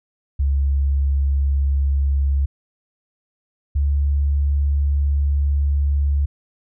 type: tone pair in turn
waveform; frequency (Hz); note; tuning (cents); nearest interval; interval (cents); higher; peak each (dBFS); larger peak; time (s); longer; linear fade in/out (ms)
sine; 69.3 / 71.08; C#2 / C#2; 0 / +44; unison; 44; second; -15; neither; 0.39-2.46 / 3.75-6.26; second; 10
effects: none